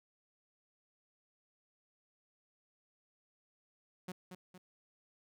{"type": "tone with echo", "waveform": "sawtooth", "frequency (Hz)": 182.7, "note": "F#3", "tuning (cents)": -22, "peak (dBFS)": -37, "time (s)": [4.08, 4.12], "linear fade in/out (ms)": 5, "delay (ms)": 230, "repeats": 2, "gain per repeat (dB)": -6, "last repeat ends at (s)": 4.58, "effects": []}